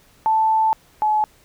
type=tone pair in turn; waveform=sine; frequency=880 / 854.5 Hz; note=A5 / G#5; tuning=0 / +49 cents; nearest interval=minor second; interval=51 cents; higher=first; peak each=-14 / -15 dBFS; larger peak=first; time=0.26-0.73 / 1.02-1.24 s; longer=first; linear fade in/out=0 ms; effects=pink hiss -54 dBFS RMS until 1.44 s